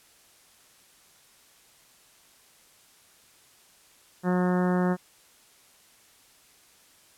harmonic tone, 180.7 Hz, F#3, 41 cents flat, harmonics 1 / 2 / 3 / 4 / 5 / 6 / 7 / 8 / 9 / 10, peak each -23 / -29 / -33 / -35 / -37 / -39 / -40 / -41 / -42 / -43 dBFS, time 4.23-4.97 s, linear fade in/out 50 ms, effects white hiss -58 dBFS RMS until 7.17 s + low-pass 12000 Hz 12 dB/octave

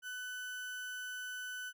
35% pulse tone, 1500 Hz, F#6, 23 cents sharp, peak -39 dBFS, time 0.02-1.73 s, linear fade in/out 50 ms, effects none

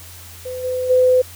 sine tone with level steps, 507 Hz, B4, 45 cents sharp, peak -25 / -19 / -10 dBFS, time 0.45-1.22 s, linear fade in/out 10 ms, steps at 0.63 / 0.89 s, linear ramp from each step 20 ms, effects added 87 Hz sine -40 dBFS peak until 1.35 s + white hiss -40 dBFS RMS until 1.35 s

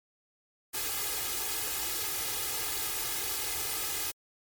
white noise with comb filter, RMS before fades -33 dBFS, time 0.73-4.12 s, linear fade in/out 20 ms, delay 2.4 ms, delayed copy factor +1, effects MP3 96 kbps

